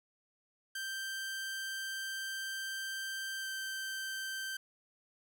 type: tone with pitch glide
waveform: sawtooth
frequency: 1568 to 1558.1 Hz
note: G6 to G6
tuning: 0 to -11 cents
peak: -34 dBFS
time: 0.75-4.57 s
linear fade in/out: 5 ms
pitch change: -11 cents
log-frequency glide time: 3.4-3.46 s
effects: 11-bit